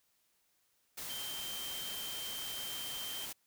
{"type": "tone in noise", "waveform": "sine", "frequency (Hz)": 3136, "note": "G7", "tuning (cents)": 0, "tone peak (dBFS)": -42, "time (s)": [1.09, 3.26], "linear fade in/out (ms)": 10, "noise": "white", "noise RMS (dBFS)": -43, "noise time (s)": [0.97, 3.33], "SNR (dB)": -2, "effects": ["white hiss -75 dBFS RMS until 3.46 s"]}